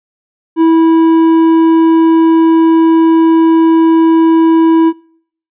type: tone with hard clipping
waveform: sine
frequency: 326.4 Hz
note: E4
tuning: 17 cents flat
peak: -6 dBFS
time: 0.56-4.93 s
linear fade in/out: 50 ms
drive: 6 dB
effects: noise-tail reverb RT60 0.6 s tail -23 dB re dry + resampled to 8000 Hz